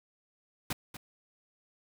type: noise with echo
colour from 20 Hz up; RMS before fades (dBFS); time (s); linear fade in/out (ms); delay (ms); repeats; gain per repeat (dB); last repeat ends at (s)
pink; -33; 0.7-0.73; 5; 240; 1; -11; 0.97
effects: none